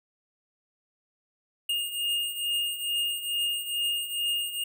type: beating tone pair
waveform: square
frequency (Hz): 2835 / 2837.3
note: F7 / F7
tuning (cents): +25 / +27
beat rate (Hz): 2.3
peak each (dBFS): -34 / -29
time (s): 1.69-4.64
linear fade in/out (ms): 5
effects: none